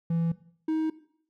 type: tone pair in turn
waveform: triangle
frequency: 166.7 / 315.9 Hz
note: E3 / D#4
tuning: +20 / +26 cents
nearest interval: major seventh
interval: 1106 cents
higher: second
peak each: -22 dBFS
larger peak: neither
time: 0.1-0.32 / 0.68-0.9 s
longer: neither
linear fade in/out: 5 ms
effects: noise-tail reverb RT60 0.6 s tail -17 dB re dry